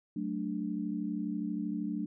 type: chord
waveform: sine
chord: D major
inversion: first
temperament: equal with one note detuned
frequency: 187.47 / 220 / 293.7 Hz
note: F#3 / A3 / D4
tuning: +23 / 0 / 0 cents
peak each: -37 / -36 / -36 dBFS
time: 0.16-2.06 s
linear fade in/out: 5 ms
effects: none